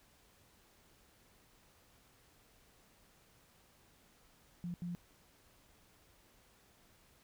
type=tone bursts at uneven times; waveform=sine; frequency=174.61 Hz; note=F3; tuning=in tune; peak=-38 dBFS; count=2; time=4.64-4.74 / 4.82-4.95 s; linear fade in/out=0 ms; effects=pink hiss -67 dBFS RMS until 7.23 s